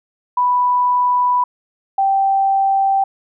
sine tone pair in turn, 987.8 / 780.9 Hz, B5 / G5, 0 / -7 cents, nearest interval major third, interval 407 cents, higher first, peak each -12 dBFS, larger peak neither, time 0.37-1.44 / 1.98-3.04 s, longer first, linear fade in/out 5 ms, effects none

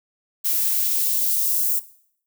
violet noise with high-pass filter sweep, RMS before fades -21 dBFS, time 0.44-1.8 s, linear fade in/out 20 ms, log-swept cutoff 960 to 7300 Hz, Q 0.81, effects noise-tail reverb RT60 0.6 s tail -17 dB re dry

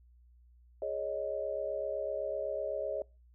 sine chord, Ab suspended fourth, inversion none, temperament equal, 415.3 / 554.4 / 622.3 Hz, Ab4 / Db5 / Eb5, 0 / 0 / 0 cents, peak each -40 / -36 / -36 dBFS, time 0.82-3.02 s, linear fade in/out 2 ms, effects noise-tail reverb RT60 0.3 s tail -24 dB re dry + added 60 Hz sine -58 dBFS peak until 3.34 s

